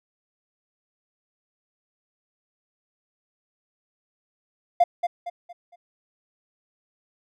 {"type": "tone with echo", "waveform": "triangle", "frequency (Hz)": 698.5, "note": "F5", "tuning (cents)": 0, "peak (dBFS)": -9, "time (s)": [4.8, 4.84], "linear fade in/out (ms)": 10, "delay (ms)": 230, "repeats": 4, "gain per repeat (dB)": -9, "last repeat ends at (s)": 5.76, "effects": ["tanh soft clip ceiling -10 dBFS"]}